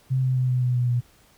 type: tone with pitch steps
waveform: sine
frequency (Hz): 130.81 / 129.23 / 127.67 / 126.14 / 124.61 / 123.11 / 121.63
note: C3 / C3 / C3 / B2 / B2 / B2 / B2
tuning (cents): 0 / -21 / -42 / +37 / +16 / -5 / -26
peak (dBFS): -19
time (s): 0.1-1.01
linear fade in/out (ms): 20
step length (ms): 130
effects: pink hiss -57 dBFS RMS until 1.37 s

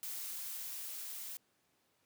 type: noise with level ramp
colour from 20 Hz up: blue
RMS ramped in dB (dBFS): -42 to -45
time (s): 0.03-1.37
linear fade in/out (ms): 0
effects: pink hiss -75 dBFS RMS until 2.05 s + high-pass 150 Hz 12 dB/octave

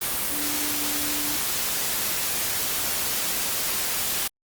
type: tone in noise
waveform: sine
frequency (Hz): 293.7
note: D4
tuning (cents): 0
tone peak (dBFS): -34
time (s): 0.31-1.37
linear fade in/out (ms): 10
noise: white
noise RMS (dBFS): -26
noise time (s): 0.01-4.28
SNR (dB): -11
effects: Opus 32 kbps

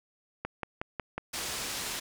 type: click train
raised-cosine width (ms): 0.5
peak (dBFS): -18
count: 5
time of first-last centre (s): 0.45-1.18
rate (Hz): 5.48
type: low-pass noise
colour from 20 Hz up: white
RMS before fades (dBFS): -36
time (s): 1.33-2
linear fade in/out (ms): 10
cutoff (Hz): 8000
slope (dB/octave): 12
effects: none

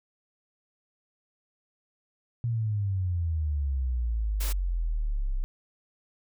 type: exponential sweep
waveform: sine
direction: down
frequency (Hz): 120 to 31.44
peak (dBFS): -25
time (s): 2.44-5.44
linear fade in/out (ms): 0
type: noise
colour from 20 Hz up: white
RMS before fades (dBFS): -36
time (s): 4.4-4.53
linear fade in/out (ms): 10
effects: none

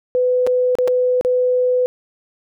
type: tone with dropouts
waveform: sine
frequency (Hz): 501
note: B4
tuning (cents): +25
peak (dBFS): -13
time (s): 0.15-1.86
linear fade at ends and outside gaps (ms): 0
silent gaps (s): 0.466-0.472 / 0.753-0.786 / 0.876-0.88 / 1.211-1.249
effects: none

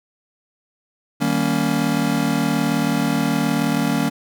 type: chord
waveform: square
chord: Eb dominant seventh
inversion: none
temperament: just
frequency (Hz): 155.56 / 194.45 / 233.3 / 280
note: Eb3 / G3 / Bb3 / Db4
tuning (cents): 0 / -14 / +2 / +18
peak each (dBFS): -25 / -25 / -23 / -23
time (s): 1.2-4.1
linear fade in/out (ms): 20
effects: none

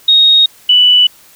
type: tone pair in turn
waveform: sine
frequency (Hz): 3740 / 2968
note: A#7 / F#7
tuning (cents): +5 / +5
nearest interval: major third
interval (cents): 400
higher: first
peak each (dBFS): -4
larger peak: neither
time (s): 0.08-0.46 / 0.69-1.07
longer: neither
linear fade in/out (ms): 5
effects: white hiss -43 dBFS RMS until 1.35 s

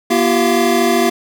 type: tone cluster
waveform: square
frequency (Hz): 240.5 / 341.2 / 385.8 / 688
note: B3 / F4 / G4 / F5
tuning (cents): -46 / -40 / -28 / -26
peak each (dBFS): -18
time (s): 0.1-1.1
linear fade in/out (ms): 10
effects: none

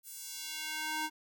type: tone with high-pass filter sweep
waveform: square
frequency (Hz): 310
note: D#4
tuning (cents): -6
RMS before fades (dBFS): -39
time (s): 0.03-1.1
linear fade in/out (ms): 50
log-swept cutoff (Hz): 11000 to 680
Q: 0.92
effects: none

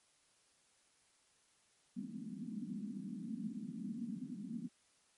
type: band-pass noise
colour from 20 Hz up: pink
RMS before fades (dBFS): -44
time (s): 1.96-4.69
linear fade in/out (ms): 20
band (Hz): 190 to 250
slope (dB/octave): 48
effects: white hiss -72 dBFS RMS until 5.17 s + MP3 48 kbps

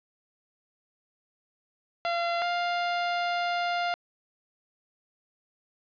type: tone pair in turn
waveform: sawtooth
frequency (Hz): 686 / 700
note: F5 / F5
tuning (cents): -31 / +4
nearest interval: unison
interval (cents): 35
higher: second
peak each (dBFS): -22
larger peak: neither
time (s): 2.05-2.42 / 2.42-3.94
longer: second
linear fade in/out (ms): 0
effects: resampled to 11025 Hz + 9-bit

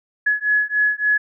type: beating tone pair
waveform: sine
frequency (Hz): 1692 / 1695.5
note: G#6 / G#6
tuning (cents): +32 / +35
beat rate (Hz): 3.5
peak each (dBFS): -19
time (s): 0.26-1.18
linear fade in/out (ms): 10
effects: none

